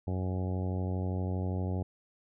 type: harmonic tone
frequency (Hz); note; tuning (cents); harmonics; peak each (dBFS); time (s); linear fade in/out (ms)
92.5; F#2; 0; 1 / 2 / 3 / 4 / 5 / 6 / 7 / 8 / 9; -31 / -37 / -41 / -43 / -45 / -47 / -48 / -49 / -50; 0.07-1.83; 5
effects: none